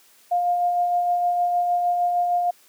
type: tone with tremolo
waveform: sine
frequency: 706 Hz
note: F5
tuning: 19 cents sharp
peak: -17 dBFS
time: 0.31-2.51 s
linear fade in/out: 10 ms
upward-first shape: sine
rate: 6.5 Hz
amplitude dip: 30%
effects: white hiss -55 dBFS RMS until 2.68 s + high-pass 200 Hz 12 dB/octave